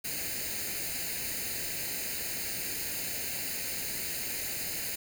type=noise with comb filter; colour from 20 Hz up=white; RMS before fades=-35 dBFS; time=0.04-4.96 s; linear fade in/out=10 ms; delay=0.44 ms; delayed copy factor=+0.75; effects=none